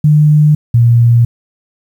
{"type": "tone pair in turn", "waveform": "sine", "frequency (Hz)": [150.6, 118.14], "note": ["D3", "A#2"], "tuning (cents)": [44, 24], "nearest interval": "major third", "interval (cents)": 420, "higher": "first", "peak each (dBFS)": [-4, -4], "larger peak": "neither", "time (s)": [[0.04, 0.55], [0.74, 1.25]], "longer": "neither", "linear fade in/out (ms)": 5, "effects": ["7-bit"]}